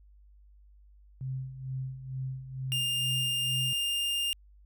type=tone with tremolo; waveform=sine; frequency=131.4 Hz; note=C3; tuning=8 cents sharp; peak=-31 dBFS; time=1.21-3.73 s; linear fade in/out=0 ms; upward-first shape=sine; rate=2.2 Hz; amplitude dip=70%
type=tone; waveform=45% pulse; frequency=2807 Hz; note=F7; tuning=8 cents sharp; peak=-28 dBFS; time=2.72-4.33 s; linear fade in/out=0 ms
effects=added 50 Hz sine -54 dBFS peak until 4.65 s